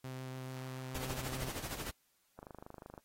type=tone with vibrato; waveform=sawtooth; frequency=129.8 Hz; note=C3; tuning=13 cents flat; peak=-38 dBFS; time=0.04-1.49 s; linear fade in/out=5 ms; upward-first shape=triangle; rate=6.9 Hz; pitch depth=10 cents each way
type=noise with tremolo; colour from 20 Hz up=pink; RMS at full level=-40 dBFS; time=0.94-1.91 s; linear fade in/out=10 ms; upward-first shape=sine; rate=13 Hz; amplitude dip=65%
type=click train; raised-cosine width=1 ms; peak=-34 dBFS; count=16; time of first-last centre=2.39-2.978 s; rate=25.5 Hz
effects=white hiss -75 dBFS RMS until 3.04 s + AAC 48 kbps